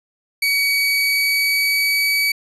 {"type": "tone with pitch glide", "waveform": "30% pulse", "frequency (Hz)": [2263, 2277], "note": ["C#7", "C#7"], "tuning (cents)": [35, 46], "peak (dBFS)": -13, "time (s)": [0.42, 2.32], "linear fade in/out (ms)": 5, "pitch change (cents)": 11, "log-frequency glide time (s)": [0.66, 2.13], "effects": ["resampled to 32000 Hz"]}